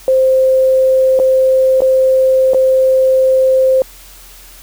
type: tone with dropouts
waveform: sine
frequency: 523.3 Hz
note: C5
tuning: in tune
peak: -7 dBFS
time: 0.08-3.82 s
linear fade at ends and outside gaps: 1 ms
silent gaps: 1.191-1.198 / 1.806-1.819 / 2.535-2.545 s
effects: added 42 Hz sine -40 dBFS peak until 4.62 s + white hiss -39 dBFS RMS until 4.62 s